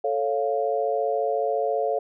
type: chord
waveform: sine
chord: A augmented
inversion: none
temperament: equal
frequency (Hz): 440 / 554.4 / 698.5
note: A4 / C#5 / E#5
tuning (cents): 0 / 0 / 0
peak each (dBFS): -26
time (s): 0.04-1.99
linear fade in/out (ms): 5
effects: none